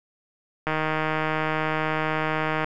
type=click train; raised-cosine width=0.5 ms; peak=-10 dBFS; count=309; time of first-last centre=0.67-2.644 s; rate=156 Hz; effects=none